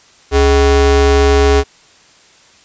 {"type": "ring-modulated tone", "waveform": "square", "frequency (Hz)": 174.61, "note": "F3", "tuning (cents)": 0, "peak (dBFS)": -5, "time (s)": [0.31, 1.64], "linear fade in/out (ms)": 50, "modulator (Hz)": 244, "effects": ["white hiss -46 dBFS RMS until 2.64 s", "resampled to 16000 Hz"]}